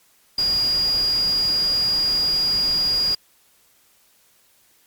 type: tone in noise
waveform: sine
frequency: 4850 Hz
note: D#8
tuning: 45 cents flat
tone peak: -17 dBFS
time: 0.38-3.15 s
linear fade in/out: 5 ms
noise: pink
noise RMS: -34 dBFS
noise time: 0.38-3.15 s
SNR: +14 dB
effects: white hiss -58 dBFS RMS until 4.86 s + MP3 96 kbps